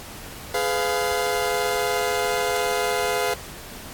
sawtooth chord, F diminished, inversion first, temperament just, 419.1 / 502.9 / 698.5 Hz, Ab4 / Cb5 / F5, +16 / +31 / 0 cents, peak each -22 dBFS, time 0.54-3.34 s, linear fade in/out 5 ms, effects pink hiss -39 dBFS RMS until 3.93 s + AAC 64 kbps

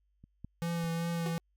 clicks, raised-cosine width 5 ms, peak -40 / -30 / -35 dBFS, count 3, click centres 0.24 / 0.446 / 0.842 s
square tone with vibrato, 167.9 Hz, E3, 32 cents sharp, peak -32 dBFS, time 0.62-1.38 s, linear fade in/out 0 ms, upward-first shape triangle, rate 2.6 Hz, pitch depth 24 cents each way
sawtooth tone with exponential decay, 371.3 Hz, F#4, 6 cents sharp, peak -32 dBFS, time 1.26-1.4 s, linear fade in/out 1 ms, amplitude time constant 29 ms
effects added 50 Hz sine -70 dBFS peak until 1.56 s

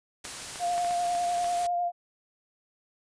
white noise, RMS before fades -38 dBFS, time 0.24-1.67 s, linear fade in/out 5 ms
clicks, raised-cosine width 0.3 ms, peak -22 dBFS, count 7, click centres 0.252 / 0.558 / 0.78 / 0.847 / 0.909 / 1.151 / 1.444 s
sine tone with vibrato, 702 Hz, F5, 9 cents sharp, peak -25 dBFS, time 0.59-1.92 s, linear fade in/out 50 ms, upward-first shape sine, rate 10 Hz, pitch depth 20 cents each way
effects resampled to 22050 Hz

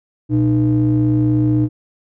triangle ring-modulated tone, 92.5 Hz, F#2, in tune, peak -7 dBFS, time 0.29-1.69 s, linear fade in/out 50 ms, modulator 213 Hz, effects none

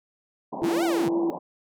white band-pass noise, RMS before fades -34 dBFS, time 0.52-1.39 s, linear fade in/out 10 ms, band 160 to 1000 Hz, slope 96 dB/octave
sine tone with vibrato, 337.2 Hz, E4, 39 cents sharp, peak -22 dBFS, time 0.62-1.3 s, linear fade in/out 0 ms, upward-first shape triangle, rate 7.4 Hz, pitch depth 12 cents each way
sawtooth linear two-way sweep, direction up then down, 111.4 to 784 to 111.4 Hz, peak -24 dBFS, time 0.63-1.09 s, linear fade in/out 10 ms, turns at 0.84 s
effects none

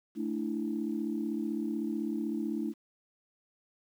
sine chord, A suspended fourth, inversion none, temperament equal, 220 / 293.7 / 329.6 Hz, A3 / D4 / E4, 0 / 0 / 0 cents, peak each -34 / -35 / -35 dBFS, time 0.15-2.74 s, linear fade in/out 50 ms, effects tanh soft clip ceiling -21 dBFS + 10-bit

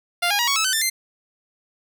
10% pulse tone with pitch steps, 698.5 / 816.4 / 954.2 / 1115.2 / 1303.4 / 1523.4 / 1780.6 / 2081 Hz, F5 / G#5 / A#5 / C#6 / E6 / G6 / A6 / C7, 0 / -30 / +40 / +10 / -20 / -50 / +20 / -10 cents, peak -10 dBFS, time 0.22-0.9 s, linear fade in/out 10 ms, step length 85 ms, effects none

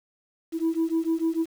sine beating tone pair, 323.7 / 330.4 Hz, E4 / E4, -31 / +4 cents, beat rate 6.7 Hz, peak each -24 dBFS, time 0.52-1.46 s, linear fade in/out 50 ms, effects tanh soft clip ceiling -18 dBFS + 8-bit

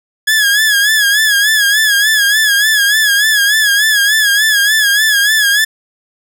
sawtooth tone with vibrato, 1686 Hz, G#6, 26 cents sharp, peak -5 dBFS, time 0.27-5.65 s, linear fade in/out 10 ms, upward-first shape sine, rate 3.4 Hz, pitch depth 80 cents each way, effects none

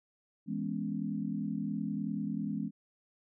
sine chord, C# minor seventh, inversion first, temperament equal, 164.81 / 207.7 / 246.9 / 277.2 Hz, E3 / G#3 / B3 / C#4, 0 / 0 / 0 / 0 cents, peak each -39 / -35 / -40 / -39 dBFS, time 0.46-2.71 s, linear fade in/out 50 ms, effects none

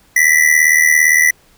square ring-modulated tone, 1977 Hz, B6, 1 cent sharp, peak -6 dBFS, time 0.16-1.31 s, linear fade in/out 5 ms, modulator 38.8 Hz, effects pink hiss -51 dBFS RMS until 1.57 s

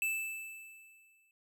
square tone with exponential decay, 2637 Hz, E7, in tune, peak -30 dBFS, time 0.02-1.31 s, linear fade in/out 1 ms, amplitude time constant 280 ms, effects none

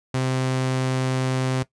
sawtooth tone, 130 Hz, C3, 11 cents flat, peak -17 dBFS, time 0.14-1.63 s, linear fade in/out 5 ms, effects noise-tail reverb RT60 0.1 s tail -17 dB re dry + resampled to 22050 Hz

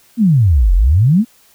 sine exponential two-way sweep, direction down then up, 246.9 to 41.2 to 246.9 Hz, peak -7 dBFS, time 0.17-1.25 s, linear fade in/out 50 ms, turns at 0.74 s, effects white hiss -50 dBFS RMS until 1.54 s

